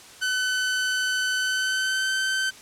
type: tone with pitch glide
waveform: sawtooth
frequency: 1511 to 1541 Hz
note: F#6 to G6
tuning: +36 to -30 cents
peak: -19 dBFS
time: 0.21-2.51 s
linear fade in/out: 20 ms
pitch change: +34 cents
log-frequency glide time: 1.37-2.11 s
effects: white hiss -46 dBFS RMS until 2.61 s + low-pass 9000 Hz 12 dB/octave